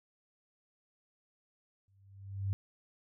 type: tone with exponential growth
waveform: sine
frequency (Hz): 98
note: G2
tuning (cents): 0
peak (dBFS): -28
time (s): 1.88-2.53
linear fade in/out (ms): 0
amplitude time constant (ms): 140
effects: none